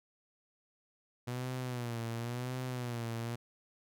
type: tone with vibrato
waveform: sawtooth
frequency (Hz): 121.5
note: B2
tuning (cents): -28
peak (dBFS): -32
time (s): 1.27-3.36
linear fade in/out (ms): 10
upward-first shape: sine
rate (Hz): 0.94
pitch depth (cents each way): 91
effects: none